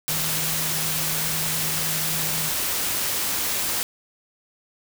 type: tone in noise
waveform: sine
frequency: 158.1 Hz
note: D#3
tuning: 28 cents sharp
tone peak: -33 dBFS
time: 0.09-2.49 s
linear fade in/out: 0 ms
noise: white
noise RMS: -25 dBFS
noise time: 0.08-3.83 s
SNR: -11 dB
effects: none